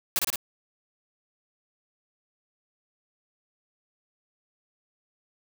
white noise with echo, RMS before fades -24 dBFS, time 0.16-0.19 s, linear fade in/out 0 ms, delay 56 ms, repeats 3, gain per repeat -2 dB, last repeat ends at 0.358 s, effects none

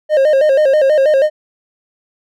triangle tone with vibrato, 574 Hz, D5, 40 cents flat, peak -6 dBFS, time 0.09-1.3 s, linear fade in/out 50 ms, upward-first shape square, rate 6.2 Hz, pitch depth 110 cents each way, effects none

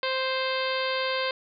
harmonic tone, 523.3 Hz, C5, in tune, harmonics 1 / 2 / 3 / 4 / 5 / 6 / 7 / 8 / 9, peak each -29 / -32 / -34 / -35 / -36 / -37 / -37 / -38 / -39 dBFS, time 0.03-1.31 s, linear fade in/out 2 ms, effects none

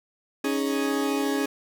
40% pulse chord, C# suspended second, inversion none, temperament equal, 277.2 / 311.1 / 415.3 Hz, C#4 / D#4 / G#4, 0 / 0 / 0 cents, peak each -25 / -30 / -28 dBFS, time 0.44-1.46 s, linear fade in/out 5 ms, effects none

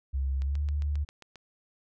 sine tone with pitch glide, 67.4 to 73.08 Hz, C#2 to D2, -48 to -8 cents, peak -26 dBFS, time 0.13-1.05 s, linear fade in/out 20 ms, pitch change +140 cents, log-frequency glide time 0.41-0.6 s
click train, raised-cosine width 0.2 ms, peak -30 dBFS, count 8, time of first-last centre 0.42-1.357 s, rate 7.47 Hz
effects none

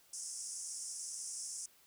white band-pass noise, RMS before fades -44 dBFS, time 0.13-1.66 s, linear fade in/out 5 ms, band 5200 to 10000 Hz, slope 96 dB/octave, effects white hiss -66 dBFS RMS until 1.86 s

